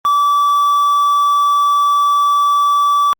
triangle tone with quantisation, 1155 Hz, D6, 29 cents flat, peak -8 dBFS, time 0.05-3.13 s, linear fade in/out 0 ms, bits 6, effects Opus 32 kbps

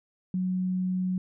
sine tone, 184.3 Hz, F#3, 7 cents flat, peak -25 dBFS, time 0.34-1.18 s, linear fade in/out 2 ms, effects none

